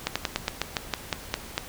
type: slowing click train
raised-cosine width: 0.2 ms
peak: -7 dBFS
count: 11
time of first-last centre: 0.07-1.579 s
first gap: 86 ms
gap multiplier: 1.12
effects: pink hiss -42 dBFS RMS until 1.68 s